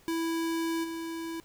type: tone with level steps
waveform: square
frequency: 329.6 Hz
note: E4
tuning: in tune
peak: -29 / -35 dBFS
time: 0.08-1.4 s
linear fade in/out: 0 ms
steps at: 0.83 s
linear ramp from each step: 20 ms
effects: pink hiss -60 dBFS RMS until 1.44 s